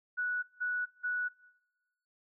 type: tone bursts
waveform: sine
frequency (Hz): 1473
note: F#6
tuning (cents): -8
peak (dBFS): -30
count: 3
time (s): 0.17-1.29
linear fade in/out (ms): 20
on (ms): 260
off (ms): 170
effects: noise-tail reverb RT60 1.0 s tail -22 dB re dry